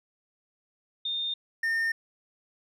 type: tone pair in turn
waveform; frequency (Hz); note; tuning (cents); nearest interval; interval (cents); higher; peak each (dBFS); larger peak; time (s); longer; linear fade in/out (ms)
sine / triangle; 3639 / 1819.5; A#7 / A#6; -42 / -42; octave; 1200; first; -28 / -23; second; 1.05-1.34 / 1.63-1.92; neither; 5
effects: none